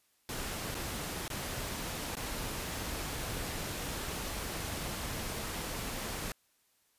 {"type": "noise with dropouts", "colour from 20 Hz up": "pink", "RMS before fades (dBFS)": -38, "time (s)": [0.29, 6.32], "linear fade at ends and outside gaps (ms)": 1, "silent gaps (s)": [[0.745, 0.75], [1.28, 1.301], [2.154, 2.168]], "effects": ["white hiss -72 dBFS RMS until 6.98 s", "resampled to 32000 Hz"]}